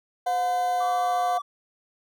sine tone with pitch glide, 721 to 716.8 Hz, F#5 to F5, -45 to +45 cents, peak -22 dBFS, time 0.26-1.39 s, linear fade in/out 10 ms, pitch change -10 cents, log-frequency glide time 0.7-1.23 s
20% pulse tone, 510 Hz, C5, 44 cents flat, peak -28 dBFS, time 0.26-1.38 s, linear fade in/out 10 ms
triangle tone with vibrato, 1153 Hz, D6, 32 cents flat, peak -29 dBFS, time 0.8-1.42 s, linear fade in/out 10 ms, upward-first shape sine, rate 14 Hz, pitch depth 15 cents each way
effects none

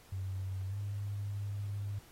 sine tone with pitch glide, 95 to 101.23 Hz, F#2 to G#2, +46 to -44 cents, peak -35 dBFS, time 0.12-1.99 s, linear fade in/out 5 ms, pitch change +110 cents, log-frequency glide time 0.67-0.76 s, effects pink hiss -60 dBFS RMS until 2.11 s + AAC 48 kbps

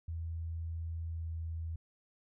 sine tone with pitch glide, 82.41 to 81.84 Hz, E2 to E2, 0 to -12 cents, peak -36 dBFS, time 0.08-1.76 s, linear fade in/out 5 ms, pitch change -12 cents, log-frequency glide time 1.08-1.27 s, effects none

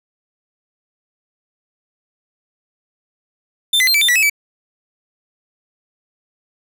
45% pulse tone with pitch steps, 3565 / 2024 / 4169 / 2314 / 3574 / 1948 / 2581 / 2301 Hz, A7 / B6 / C8 / D7 / A7 / B6 / E7 / D7, +22 / +42 / -7 / -26 / +26 / -24 / -37 / -36 cents, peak -11 dBFS, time 3.73-4.298 s, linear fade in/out 5 ms, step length 71 ms, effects none

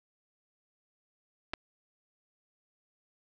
clicks, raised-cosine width 0.3 ms, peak -19 dBFS, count 2, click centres 1.535 / 1.538 s, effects none

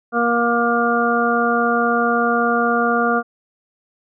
harmonic tone, 236.2 Hz, A#3, 23 cents sharp, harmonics 1 / 2 / 3 / 5 / 6, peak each -21 / -21 / -21 / -21 / -21 dBFS, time 0.12-3.23 s, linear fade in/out 50 ms, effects none

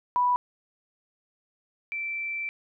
sine tone pair in turn, 985 / 2336 Hz, B5 / D7, -5 / -10 cents, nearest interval octave + minor third, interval 1495 cents, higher second, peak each -20 / -29 dBFS, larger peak first, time 0.16-0.36 / 1.92-2.49 s, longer second, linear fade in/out 0 ms, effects none

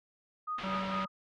sine tone with tremolo, 1240 Hz, D#6, 6 cents flat, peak -32 dBFS, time 0.47-1.08 s, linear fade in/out 10 ms, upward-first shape sine, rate 4.4 Hz, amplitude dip 90%
white low-pass noise, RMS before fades -42 dBFS, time 0.58-1.05 s, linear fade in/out 5 ms, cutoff 3200 Hz, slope 24 dB/octave
harmonic tone, 191.4 Hz, G3, 41 cents flat, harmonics 1 / 3 / 5 / 7, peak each -36 / -41 / -43 / -44 dBFS, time 0.63-1.06 s, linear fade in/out 10 ms
effects none

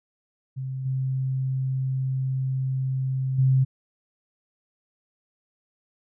sine tone with level steps, 131.8 Hz, C3, 13 cents sharp, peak -28 / -23 / -16 dBFS, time 0.56-3.65 s, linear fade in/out 20 ms, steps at 0.85 / 3.38 s, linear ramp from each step 10 ms, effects none

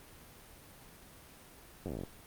slowing click train, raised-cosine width 2 ms, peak -26 dBFS, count 12, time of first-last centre 1.86-2.036 s, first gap 10 ms, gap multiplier 1.09, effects pink hiss -55 dBFS RMS until 2.26 s + Opus 32 kbps

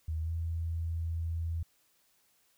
sine tone with pitch glide, 79.4 to 82.68 Hz, D#2 to E2, +36 to +6 cents, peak -31 dBFS, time 0.08-1.63 s, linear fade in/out 5 ms, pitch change +70 cents, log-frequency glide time 0.21-0.31 s, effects white hiss -70 dBFS RMS until 2.57 s

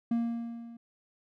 triangle tone with level ramp, 233.1 Hz, A#3, in tune, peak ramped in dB -22 to -43 dBFS, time 0.11-0.77 s, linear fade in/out 5 ms, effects none

